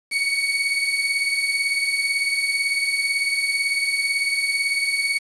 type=beating tone pair; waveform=35% pulse; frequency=2217 / 2235 Hz; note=C#7 / C#7; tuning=0 / +14 cents; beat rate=18 Hz; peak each=-25 / -19 dBFS; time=0.11-5.19 s; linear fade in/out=20 ms; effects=resampled to 24000 Hz + 7-bit